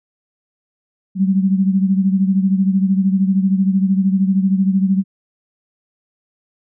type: beating tone pair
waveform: sine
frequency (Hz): 190 / 203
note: F#3 / G#3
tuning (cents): +46 / -39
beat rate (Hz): 13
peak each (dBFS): -13 / -19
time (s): 1.15-5.04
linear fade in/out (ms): 50
effects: none